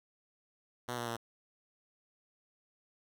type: tone with pitch steps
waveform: 5% pulse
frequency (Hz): 122.1 / 119.17 / 116.32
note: B2 / A#2 / A#2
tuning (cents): -19 / +39 / -3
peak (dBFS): -25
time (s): 0.88-1.168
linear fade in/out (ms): 10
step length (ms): 96
effects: none